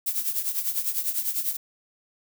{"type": "noise with tremolo", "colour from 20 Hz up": "violet", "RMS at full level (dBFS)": -24, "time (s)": [0.06, 1.57], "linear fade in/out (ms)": 10, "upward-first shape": "triangle", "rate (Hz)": 10, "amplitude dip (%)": 80, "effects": []}